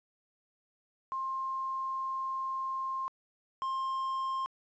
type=tone pair in turn; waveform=sine / triangle; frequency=1060 / 1060 Hz; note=C6 / C6; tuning=+22 / +22 cents; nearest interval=unison; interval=0 cents; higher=neither; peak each=-32 / -29 dBFS; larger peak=second; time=1.12-3.08 / 3.62-4.46 s; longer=first; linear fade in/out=0 ms; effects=resampled to 16000 Hz + 11-bit